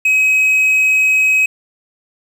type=tone; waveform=triangle; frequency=2542 Hz; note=D#7; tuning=36 cents sharp; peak=-8 dBFS; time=0.05-1.46 s; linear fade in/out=5 ms; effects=7-bit